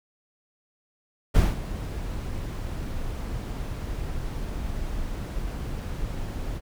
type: noise with ADSR envelope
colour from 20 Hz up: brown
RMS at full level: -17 dBFS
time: 1.34-6.61 s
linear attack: 20 ms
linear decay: 190 ms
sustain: -14 dB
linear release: 44 ms
effects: none